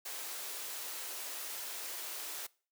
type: high-pass noise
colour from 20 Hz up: white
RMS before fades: -42 dBFS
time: 0.05-2.47 s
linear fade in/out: 10 ms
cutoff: 340 Hz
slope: 24 dB/octave
effects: noise-tail reverb RT60 0.4 s tail -23 dB re dry